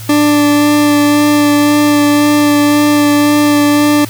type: tone with vibrato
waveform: 40% pulse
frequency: 293.7 Hz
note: D4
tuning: in tune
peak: -6 dBFS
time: 0.09-4.05 s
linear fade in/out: 5 ms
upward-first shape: sine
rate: 1.9 Hz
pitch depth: 11 cents each way
effects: added 110 Hz sine -25 dBFS peak until 4.09 s + white hiss -31 dBFS RMS until 4.09 s